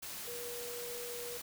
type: tone in noise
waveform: sine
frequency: 481 Hz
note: B4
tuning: 46 cents flat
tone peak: -43 dBFS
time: 0.27-1.38 s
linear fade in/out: 10 ms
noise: white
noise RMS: -44 dBFS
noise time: 0.02-1.42 s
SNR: -2 dB
effects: none